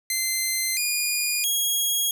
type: tone with pitch steps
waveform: 10% pulse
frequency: 2071 / 2438 / 3296 Hz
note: C7 / D#7 / G#7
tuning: -18 / -36 / -14 cents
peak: -14 dBFS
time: 0.1-2.11 s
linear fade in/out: 2 ms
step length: 670 ms
effects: none